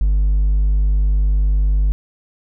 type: tone with hard clipping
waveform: sine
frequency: 49.96 Hz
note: G1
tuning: 34 cents sharp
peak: -13 dBFS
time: 0.01-1.92 s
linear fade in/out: 0 ms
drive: 2 dB
effects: none